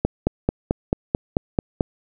click train, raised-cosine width 2 ms, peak -4 dBFS, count 9, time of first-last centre 0.05-1.808 s, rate 4.55 Hz, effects none

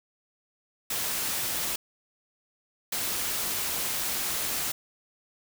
white noise bursts at uneven times, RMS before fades -30 dBFS, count 2, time 0.9-1.76 / 2.92-4.72 s, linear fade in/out 5 ms, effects none

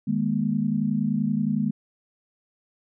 sine chord, D# suspended fourth, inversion none, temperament equal with one note detuned, 155.56 / 207.7 / 238.3 Hz, D#3 / G#3 / A#3, 0 / 0 / +38 cents, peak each -28 / -24 / -26 dBFS, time 0.07-1.71 s, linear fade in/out 10 ms, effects none

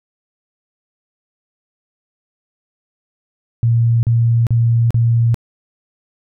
sine tone bursts, 116.54 Hz, A#2, in tune, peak -10 dBFS, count 4, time 3.63-5.344 s, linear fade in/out 0 ms, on 400 ms, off 38 ms, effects none

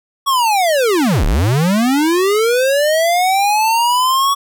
square linear two-way sweep, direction down then up, 1129 to 30.87 to 1129 Hz, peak -12 dBFS, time 0.26-4.35 s, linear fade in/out 20 ms, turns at 1.25 s, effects none

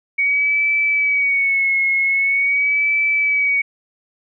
sine tone with vibrato, 2240 Hz, C#7, 18 cents sharp, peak -14 dBFS, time 0.18-3.62 s, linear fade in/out 10 ms, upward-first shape sine, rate 0.44 Hz, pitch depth 55 cents each way, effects none

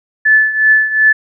sine tone with tremolo, 1740 Hz, A6, 20 cents flat, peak -4 dBFS, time 0.25-1.13 s, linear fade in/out 10 ms, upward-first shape triangle, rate 2.7 Hz, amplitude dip 80%, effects none

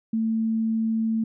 sine tone, 223.3 Hz, A3, 26 cents sharp, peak -21 dBFS, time 0.13-1.24 s, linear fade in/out 5 ms, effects none

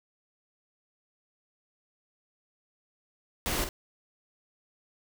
pink noise with echo, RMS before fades -30 dBFS, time 3.46-3.64 s, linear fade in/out 0 ms, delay 49 ms, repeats 1, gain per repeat -8 dB, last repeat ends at 3.689 s, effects none

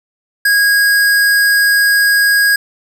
square tone, 1643 Hz, G#6, 19 cents flat, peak -9 dBFS, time 0.45-2.56 s, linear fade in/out 5 ms, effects none

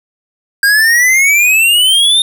square exponential sweep, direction up, 1600 to 3667 Hz, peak -7 dBFS, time 0.63-2.22 s, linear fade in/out 2 ms, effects none

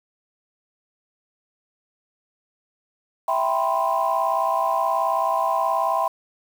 sine chord, C major seventh, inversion first, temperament equal, 659.3 / 784 / 987.8 / 1046.5 Hz, E5 / G5 / B5 / C6, 0 / 0 / 0 / 0 cents, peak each -24 dBFS, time 3.28-6.08 s, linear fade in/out 5 ms, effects tanh soft clip ceiling -10 dBFS + 7-bit

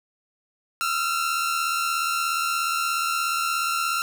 sawtooth tone pair together, 1293 / 1369.9 Hz, E6 / F6, -34 / -34 cents, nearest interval minor second, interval 100 cents, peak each -26 / -20 dBFS, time 0.81-4.02 s, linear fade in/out 0 ms, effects none

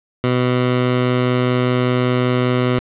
15% pulse tone, 125.1 Hz, B2, 23 cents sharp, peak -8 dBFS, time 0.24-2.79 s, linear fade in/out 0 ms, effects resampled to 8000 Hz + 7-bit

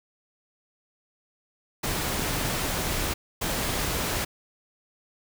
pink noise bursts at uneven times, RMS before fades -28 dBFS, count 2, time 1.83-3.14 / 3.41-4.25 s, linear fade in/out 10 ms, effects none

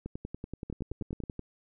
two click trains, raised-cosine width 3 ms, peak -24 / -24 dBFS, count 15 / 6, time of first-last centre 0.06-1.393 / 0.7-1.237 s, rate 10.5 / 9.31 Hz, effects none

